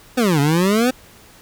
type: exponential two-way sweep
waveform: 25% pulse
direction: down then up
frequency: 262.3 to 138 to 262.3 Hz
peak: -10 dBFS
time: 0.17-0.91 s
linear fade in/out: 10 ms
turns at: 0.4 s
effects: pink hiss -46 dBFS RMS until 1.41 s